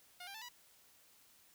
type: tone with pitch steps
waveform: 10% pulse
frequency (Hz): 715 / 793.3 / 880.3 / 976.7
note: F5 / G5 / A5 / B5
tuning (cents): +41 / +20 / +1 / -20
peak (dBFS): -39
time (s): 0.2-0.488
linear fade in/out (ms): 5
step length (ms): 72
effects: white hiss -66 dBFS RMS until 1.54 s